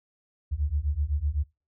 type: beating tone pair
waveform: sine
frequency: 69.3 / 77.2 Hz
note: C#2 / D#2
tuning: 0 / -13 cents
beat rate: 7.9 Hz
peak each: -28 / -27 dBFS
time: 0.51-1.44 s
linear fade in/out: 20 ms
effects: noise-tail reverb RT60 0.3 s tail -25 dB re dry